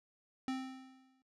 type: tone with exponential decay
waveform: square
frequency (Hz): 261.6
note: C4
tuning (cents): 0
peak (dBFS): -34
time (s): 0.48-1.22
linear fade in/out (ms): 1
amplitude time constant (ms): 160
effects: noise-tail reverb RT60 0.2 s tail -20 dB re dry + low-pass 6000 Hz 12 dB/octave